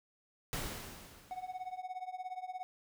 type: noise with exponential decay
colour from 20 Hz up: pink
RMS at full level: -37 dBFS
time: 0.53-1.82 s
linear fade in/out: 0 ms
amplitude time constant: 280 ms
type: tone with tremolo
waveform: triangle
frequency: 740 Hz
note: F#5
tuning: in tune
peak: -34 dBFS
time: 1.31-2.63 s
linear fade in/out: 0 ms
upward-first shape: triangle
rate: 17 Hz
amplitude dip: 95%
effects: none